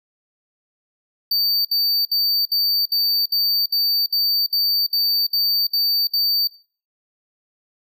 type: tone bursts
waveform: square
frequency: 4600 Hz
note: D8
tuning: 37 cents flat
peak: -17 dBFS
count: 13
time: 1.31-6.474 s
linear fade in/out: 5 ms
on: 340 ms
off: 62 ms
effects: noise-tail reverb RT60 0.4 s tail -19 dB re dry